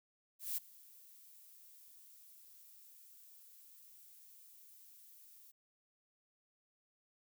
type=noise with ADSR envelope; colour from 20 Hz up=violet; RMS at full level=-37 dBFS; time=0.39-5.52 s; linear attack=180 ms; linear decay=18 ms; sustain=-23 dB; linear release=20 ms; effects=none